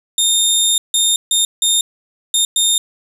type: tone bursts at uneven times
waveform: 20% pulse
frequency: 3654 Hz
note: A#7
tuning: 35 cents flat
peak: -6 dBFS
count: 6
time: 0.18-0.78 / 0.94-1.16 / 1.31-1.45 / 1.62-1.81 / 2.34-2.45 / 2.56-2.78 s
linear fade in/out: 2 ms
effects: none